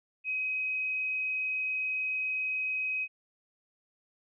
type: tone with frequency modulation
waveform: sine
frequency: 2529 Hz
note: D#7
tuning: 28 cents sharp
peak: -29 dBFS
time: 0.24-3.08 s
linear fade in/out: 50 ms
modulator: 27.1 Hz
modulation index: 0.34
effects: none